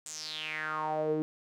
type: tone with band-pass filter sweep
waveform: sawtooth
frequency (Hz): 155.2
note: D#3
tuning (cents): -4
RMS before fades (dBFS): -34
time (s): 0.06-1.22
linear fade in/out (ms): 0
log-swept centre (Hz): 7900 to 340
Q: 6
effects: none